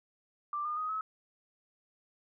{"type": "tone with pitch steps", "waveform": "sine", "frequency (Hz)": [1179, 1214.2, 1250.6, 1287.9], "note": ["D6", "D#6", "D#6", "E6"], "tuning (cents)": [6, -43, 8, -41], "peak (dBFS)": -32, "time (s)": [0.53, 1.01], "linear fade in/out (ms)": 2, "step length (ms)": 120, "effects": []}